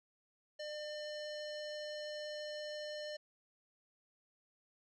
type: tone with low-pass filter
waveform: square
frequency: 601 Hz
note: D5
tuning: 40 cents sharp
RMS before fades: -44 dBFS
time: 0.59-3.17 s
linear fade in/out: 10 ms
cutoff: 4900 Hz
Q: 3
effects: none